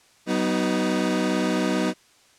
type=chord; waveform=30% pulse; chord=B major; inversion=second; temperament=equal with one note detuned; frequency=189.1 / 246.9 / 311.1 Hz; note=F#3 / B3 / D#4; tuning=+38 / 0 / 0 cents; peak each=-23 / -23 / -23 dBFS; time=0.26-1.94 s; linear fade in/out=50 ms; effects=white hiss -57 dBFS RMS until 2.38 s + low-pass 8000 Hz 12 dB/octave